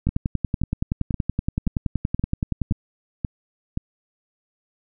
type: two click trains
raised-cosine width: 5 ms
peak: -11 / -9 dBFS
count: 8 / 29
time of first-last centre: 0.09-3.774 / 0.07-2.712 s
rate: 1.9 / 10.6 Hz
effects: none